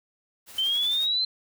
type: noise with tremolo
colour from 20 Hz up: white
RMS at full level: -41 dBFS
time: 0.46-1.09 s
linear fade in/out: 50 ms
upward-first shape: triangle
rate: 11 Hz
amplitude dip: 55%
type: exponential sweep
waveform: sine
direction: up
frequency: 3068 to 4134 Hz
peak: -22 dBFS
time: 0.58-1.25 s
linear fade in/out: 5 ms
effects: none